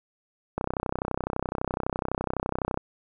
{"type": "click train", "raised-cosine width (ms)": 1, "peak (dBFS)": -13, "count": 71, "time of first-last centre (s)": [0.58, 2.774], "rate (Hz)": 31.9, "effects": []}